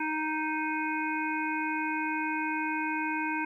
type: harmonic tone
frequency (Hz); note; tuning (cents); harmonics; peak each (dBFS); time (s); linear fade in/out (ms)
311.1; D#4; 0; 1 / 3 / 5 / 7 / 8; -33 / -33 / -35 / -39 / -37; 0-3.45; 5
effects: 11-bit